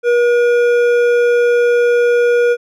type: tone with hard clipping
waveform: sine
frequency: 480 Hz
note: B4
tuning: 49 cents flat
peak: -11 dBFS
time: 0.03-2.57 s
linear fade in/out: 50 ms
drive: 9 dB
effects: none